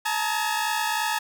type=tone cluster; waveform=sawtooth; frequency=864 / 927 / 1267 / 1679 Hz; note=A5 / A#5 / D#6 / G#6; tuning=-32 / -10 / +31 / +18 cents; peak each=-23 / -25 / -30 / -28 dBFS; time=0.05-1.19 s; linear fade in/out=10 ms; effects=none